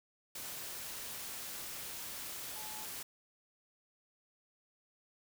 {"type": "tone in noise", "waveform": "sine", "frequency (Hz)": 860, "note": "A5", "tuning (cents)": -40, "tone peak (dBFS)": -50, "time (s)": [2.56, 2.85], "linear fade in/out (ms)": 5, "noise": "white", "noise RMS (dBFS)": -44, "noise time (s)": [0.35, 3.03], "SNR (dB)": -9, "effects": []}